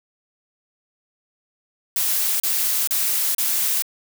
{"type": "noise bursts", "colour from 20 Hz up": "blue", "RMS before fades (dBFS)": -21, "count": 4, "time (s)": [1.96, 3.822], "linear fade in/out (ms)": 2, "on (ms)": 440, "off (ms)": 34, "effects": []}